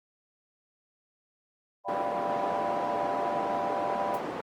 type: chord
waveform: sine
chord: G dominant seventh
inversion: second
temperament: equal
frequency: 587.3 / 698.5 / 784 / 987.8 Hz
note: D5 / F5 / G5 / B5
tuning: 0 / 0 / 0 / 0 cents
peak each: -34 dBFS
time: 1.84-4.21 s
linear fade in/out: 50 ms
type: band-pass noise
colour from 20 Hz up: white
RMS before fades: -35 dBFS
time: 1.88-4.41 s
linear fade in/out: 5 ms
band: 240 to 730 Hz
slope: 12 dB/octave
type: noise with exponential decay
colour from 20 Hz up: blue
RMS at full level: -43 dBFS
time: 4.14-4.23 s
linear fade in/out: 1 ms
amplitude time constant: 18 ms
effects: Opus 24 kbps